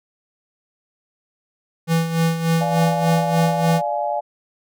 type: tone with tremolo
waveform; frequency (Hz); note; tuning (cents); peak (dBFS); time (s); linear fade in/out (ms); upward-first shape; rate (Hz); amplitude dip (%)
square; 164.81; E3; 0; -15; 1.87-3.82; 50; sine; 3.4; 65
type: chord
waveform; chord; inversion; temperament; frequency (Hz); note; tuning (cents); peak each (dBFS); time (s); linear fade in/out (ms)
sine; D diminished; none; equal with one note detuned; 587.3 / 698.5 / 843.7; D5 / F5 / Ab5; 0 / 0 / +27; -24; 2.6-4.21; 20
effects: none